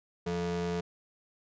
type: ring-modulated tone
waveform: square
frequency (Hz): 130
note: C3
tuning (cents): -11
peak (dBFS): -28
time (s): 0.26-0.81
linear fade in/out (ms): 10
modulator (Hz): 305
effects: resampled to 16000 Hz